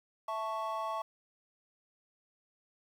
triangle chord, A major, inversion second, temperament equal, 659.3 / 880 / 1108.7 Hz, E5 / A5 / C#6, 0 / 0 / 0 cents, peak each -37 / -37 / -35 dBFS, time 0.28-1.02 s, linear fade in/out 5 ms, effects 10-bit

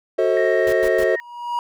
triangle chord, F# diminished seventh, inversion none, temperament just, 370 / 444 / 532.8 / 639.4 Hz, F#4 / A4 / C5 / Eb5, 0 / +16 / +31 / +47 cents, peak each -19 dBFS, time 0.18-1.16 s, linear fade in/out 10 ms
sine tone, 1864.7 Hz, A#6, in tune, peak -25 dBFS, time 0.37-1.2 s, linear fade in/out 0 ms
pink noise bursts, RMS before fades -33 dBFS, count 3, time 0.67-1.038 s, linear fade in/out 2 ms, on 56 ms, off 100 ms
triangle tone with exponential growth, 958 Hz, A#5, 47 cents sharp, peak -16 dBFS, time 0.94-1.59 s, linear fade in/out 1 ms, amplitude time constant 140 ms
effects none

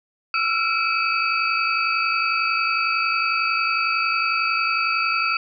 sine tone cluster, 1332 / 1383 / 2329 / 2581 / 4590 Hz, E6 / F6 / D7 / E7 / D8, +18 / -17 / -15 / -37 / -40 cents, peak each -23 / -28 / -29 / -23 / -29 dBFS, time 0.34-5.37 s, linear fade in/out 2 ms, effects none

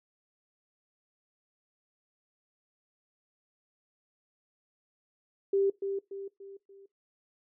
sine tone with echo, 393.6 Hz, G4, 7 cents sharp, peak -23 dBFS, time 5.53-5.7 s, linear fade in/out 5 ms, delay 290 ms, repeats 4, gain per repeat -7 dB, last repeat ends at 6.86 s, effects noise-tail reverb RT60 0.2 s tail -21 dB re dry

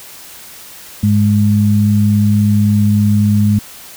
sine tone pair together, 103.83 / 207.4 Hz, G#2 / G#3, 0 / -2 cents, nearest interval octave, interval 1198 cents, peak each -11 dBFS, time 1.03-3.59 s, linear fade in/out 5 ms, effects white hiss -35 dBFS RMS until 3.96 s

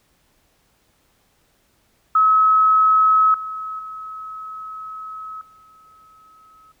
sine tone with level steps, 1285 Hz, E6, 45 cents flat, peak -11 / -26 / -30 / -47 dBFS, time 2.15-6.72 s, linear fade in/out 5 ms, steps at 3.34 / 3.79 / 5.41 s, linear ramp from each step 2 ms, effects pink hiss -62 dBFS RMS until 6.8 s

